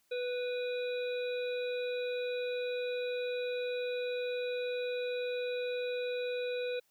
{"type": "harmonic tone with a mistuned harmonic", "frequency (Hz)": 493.9, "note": "B4", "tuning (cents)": 0, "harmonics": [1, 3, 5, 7, 8], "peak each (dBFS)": [-33, -47, -44, -57, -46], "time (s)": [0.11, 6.8], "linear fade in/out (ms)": 10, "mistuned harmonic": 8, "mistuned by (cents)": -23, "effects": ["white hiss -73 dBFS RMS until 6.9 s"]}